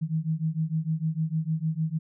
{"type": "beating tone pair", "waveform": "sine", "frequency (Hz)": [156, 162.6], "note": ["D#3", "E3"], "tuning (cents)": [5, -23], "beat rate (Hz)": 6.6, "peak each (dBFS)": -28, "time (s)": [0.01, 1.99], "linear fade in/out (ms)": 20, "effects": []}